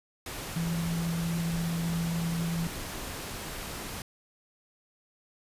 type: tone in noise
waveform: sine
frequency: 167.6 Hz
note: E3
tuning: 29 cents sharp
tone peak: -28 dBFS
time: 0.56-2.67 s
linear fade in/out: 2 ms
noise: pink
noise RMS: -38 dBFS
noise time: 0.26-4.02 s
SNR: +7 dB
effects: resampled to 32000 Hz